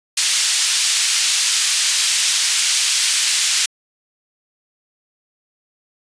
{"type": "band-pass noise", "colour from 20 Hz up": "white", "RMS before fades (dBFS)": -17, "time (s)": [0.17, 3.66], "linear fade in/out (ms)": 5, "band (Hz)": [2500, 7600], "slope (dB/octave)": 12, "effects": ["resampled to 22050 Hz"]}